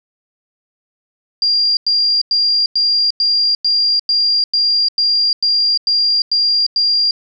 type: tone bursts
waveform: sine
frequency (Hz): 4783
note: D8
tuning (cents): +31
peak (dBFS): -11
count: 13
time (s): 1.42-7.11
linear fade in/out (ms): 2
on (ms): 350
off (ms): 95
effects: none